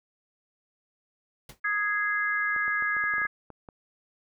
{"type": "noise with exponential decay", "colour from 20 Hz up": "pink", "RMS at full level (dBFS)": -39, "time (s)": [1.49, 1.6], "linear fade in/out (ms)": 5, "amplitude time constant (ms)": 22}
{"type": "harmonic tone", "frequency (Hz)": 415.3, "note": "G#4", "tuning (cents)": 0, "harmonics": [3, 4, 5], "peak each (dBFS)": [-32, -26, -32], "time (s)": [1.64, 3.27], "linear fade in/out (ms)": 10}
{"type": "clicks", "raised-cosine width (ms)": 1, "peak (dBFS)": -30, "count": 11, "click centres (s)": [2.563, 2.68, 2.824, 2.967, 3.039, 3.138, 3.182, 3.217, 3.253, 3.503, 3.688]}
{"effects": []}